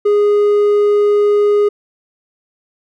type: tone with hard clipping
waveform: sine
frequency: 413 Hz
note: G#4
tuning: 10 cents flat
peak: -10 dBFS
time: 0.05-1.69 s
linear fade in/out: 10 ms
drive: 3 dB
effects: none